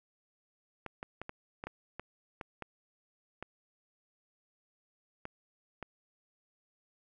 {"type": "clicks", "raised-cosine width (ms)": 0.5, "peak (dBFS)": -25, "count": 12, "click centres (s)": [0.863, 1.029, 1.216, 1.294, 1.639, 1.67, 1.996, 2.412, 2.623, 3.426, 5.254, 5.827], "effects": []}